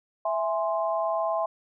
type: chord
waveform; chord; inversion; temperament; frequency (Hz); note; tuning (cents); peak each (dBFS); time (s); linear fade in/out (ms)
sine; E augmented; none; equal; 659.3 / 830.6 / 1046.5; E5 / G#5 / B#5; 0 / 0 / 0; -26 / -31 / -30; 0.25-1.46; 5
effects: none